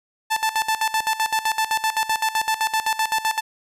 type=tone with tremolo; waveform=sawtooth; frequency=880 Hz; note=A5; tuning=in tune; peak=-14 dBFS; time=0.3-3.41 s; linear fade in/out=20 ms; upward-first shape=square; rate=7.8 Hz; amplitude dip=80%; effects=resampled to 32000 Hz